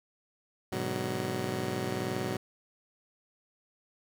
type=chord; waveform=15% pulse; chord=G# half-diminished seventh; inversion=none; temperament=just; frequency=103.83 / 124.59 / 149.51 / 186.89 Hz; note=G#2 / B2 / D3 / F#3; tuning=0 / +16 / +31 / +18 cents; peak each=-32 / -30 / -34 / -30 dBFS; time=0.72-2.37 s; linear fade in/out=5 ms; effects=none